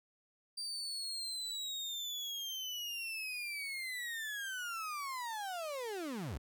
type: linear sweep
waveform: 35% pulse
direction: down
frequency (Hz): 4700 to 49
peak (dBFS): -37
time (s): 0.57-6.38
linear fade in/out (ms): 10
effects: none